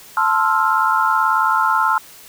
sine chord, F major seventh, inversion first, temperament equal, 880 / 1046.5 / 1318.5 / 1396.9 Hz, A5 / C6 / E6 / F6, 0 / 0 / 0 / 0 cents, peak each -19 dBFS, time 0.17-1.98 s, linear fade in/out 2 ms, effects white hiss -42 dBFS RMS until 2.28 s

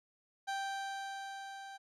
30% pulse tone with level ramp, 784 Hz, G5, in tune, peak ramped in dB -32 to -44 dBFS, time 0.47-1.78 s, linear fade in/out 20 ms, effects low-pass 7000 Hz 12 dB/octave

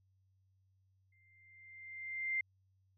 sine tone with exponential growth, 2093 Hz, C7, in tune, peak -31 dBFS, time 1.12-2.41 s, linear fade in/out 5 ms, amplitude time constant 280 ms, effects added 95 Hz sine -70 dBFS peak until 2.97 s

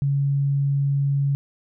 sine tone, 140 Hz, C#3, 18 cents sharp, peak -18 dBFS, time 0.02-1.35 s, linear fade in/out 0 ms, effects none

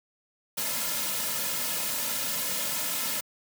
white noise with comb filter, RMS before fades -30 dBFS, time 0.57-3.21 s, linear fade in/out 10 ms, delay 2.6 ms, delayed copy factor -0.9, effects high-pass 150 Hz 12 dB/octave

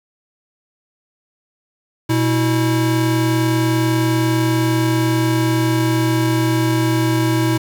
square tone pair together, 121.29 / 323.8 Hz, B2 / E4, -31 / -31 cents, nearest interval octave + perfect fourth, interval 1700 cents, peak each -18 dBFS, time 2.09-7.58 s, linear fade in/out 10 ms, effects 7-bit

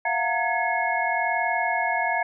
sine tone cluster, 684 / 725 / 915 / 1684 / 2173 Hz, F5 / F#5 / A#5 / G#6 / C#7, -36 / -35 / -32 / +24 / -35 cents, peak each -28 dBFS, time 0.05-2.23 s, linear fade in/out 5 ms, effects none

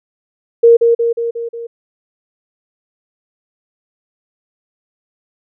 sine tone with echo, 466.2 Hz, A#4, in tune, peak -3 dBFS, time 0.63-0.77 s, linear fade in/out 10 ms, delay 180 ms, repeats 5, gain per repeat -4 dB, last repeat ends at 1.67 s, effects none

